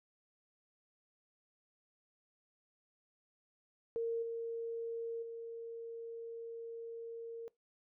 sine tone with level steps, 460.7 Hz, A#4, 20 cents flat, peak -33 / -37 / -42 dBFS, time 3.96-7.48 s, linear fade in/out 0 ms, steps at 4.22 / 5.22 s, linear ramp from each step 10 ms, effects noise-tail reverb RT60 0.2 s tail -22 dB re dry

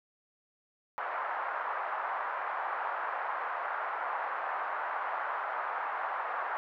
pink band-pass noise, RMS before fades -35 dBFS, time 0.98-6.57 s, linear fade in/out 0 ms, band 760 to 1500 Hz, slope 24 dB/octave, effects none

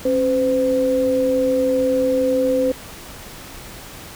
sine tone pair together, 270 / 511.5 Hz, C#4 / C5, -45 / -39 cents, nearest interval major seventh, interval 1106 cents, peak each -21 / -16 dBFS, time 0.05-2.72 s, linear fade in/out 5 ms, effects pink hiss -37 dBFS RMS until 4.15 s

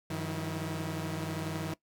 sawtooth tone cluster, 97.1 / 156.8 / 178 / 325.6 Hz, G2 / D#3 / F3 / E4, -16 / +14 / +33 / -21 cents, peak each -37 / -32 / -38 / -37 dBFS, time 0.1-1.74 s, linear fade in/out 5 ms, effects noise-tail reverb RT60 0.1 s tail -19 dB re dry

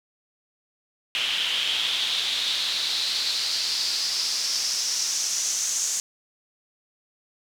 pink noise with band-pass filter sweep, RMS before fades -26 dBFS, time 1.15-6 s, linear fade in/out 0 ms, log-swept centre 3000 to 6700 Hz, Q 4.7, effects none

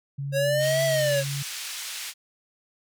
sine tone with vibrato, 138.59 Hz, C#3, in tune, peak -28 dBFS, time 0.18-1.43 s, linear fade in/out 10 ms, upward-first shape sine, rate 1.9 Hz, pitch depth 20 cents each way
square linear two-way sweep, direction up then down, 542 to 663 to 542 Hz, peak -22 dBFS, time 0.32-1.24 s, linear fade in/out 50 ms, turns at 0.84 s
pink band-pass noise, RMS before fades -35 dBFS, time 0.59-2.14 s, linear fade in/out 50 ms, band 2500 to 11000 Hz, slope 12 dB/octave
effects none

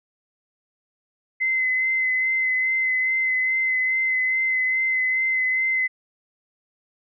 sine tone with vibrato, 2050 Hz, C7, 36 cents flat, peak -19 dBFS, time 1.4-5.88 s, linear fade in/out 20 ms, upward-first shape sine, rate 2.4 Hz, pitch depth 19 cents each way, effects none

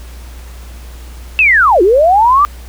sine linear two-way sweep, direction down then up, 2700 to 337.1 to 1205 Hz, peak -5 dBFS, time 1.39-2.45 s, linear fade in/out 0 ms, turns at 1.82 s, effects added 60 Hz sine -28 dBFS peak until 2.68 s + pink hiss -39 dBFS RMS until 2.68 s

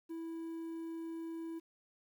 triangle tone with quantisation, 328.9 Hz, E4, 4 cents flat, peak -38 dBFS, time 0.09-1.6 s, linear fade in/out 20 ms, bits 11, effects none

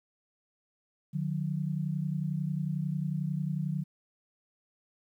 sine tone pair together, 150.07 / 181.2 Hz, D3 / F#3, +38 / -36 cents, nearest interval minor third, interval 326 cents, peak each -31 / -33 dBFS, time 1.13-3.84 s, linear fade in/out 20 ms, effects 11-bit

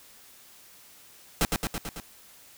pink noise with echo, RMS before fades -23 dBFS, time 1.41-1.45 s, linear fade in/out 0 ms, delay 110 ms, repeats 5, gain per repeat -3 dB, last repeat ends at 2 s, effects white hiss -53 dBFS RMS until 2.57 s

